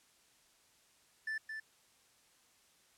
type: tone with echo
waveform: triangle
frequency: 1760 Hz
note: A6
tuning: in tune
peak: -34 dBFS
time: 1.27-1.38 s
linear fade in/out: 5 ms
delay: 220 ms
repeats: 1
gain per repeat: -5 dB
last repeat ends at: 1.6 s
effects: white hiss -68 dBFS RMS until 2.97 s + low-pass 10000 Hz 12 dB/octave